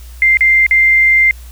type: tone with dropouts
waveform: sine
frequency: 2093 Hz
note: C7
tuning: in tune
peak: -6 dBFS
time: 0.22-1.31 s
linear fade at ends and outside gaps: 1 ms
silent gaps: 0.371-0.408 / 0.665-0.71 s
effects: added 60 Hz sine -30 dBFS peak until 1.51 s + white hiss -43 dBFS RMS until 1.51 s